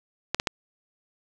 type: clicks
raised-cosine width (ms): 0.2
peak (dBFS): -6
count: 3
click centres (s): 0.346 / 0.399 / 0.472
effects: none